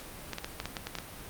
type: clicks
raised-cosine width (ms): 0.2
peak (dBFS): -17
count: 9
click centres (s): 0.333 / 0.384 / 0.445 / 0.601 / 0.656 / 0.768 / 0.87 / 0.953 / 0.986
effects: pink hiss -45 dBFS RMS until 1.29 s + Opus 48 kbps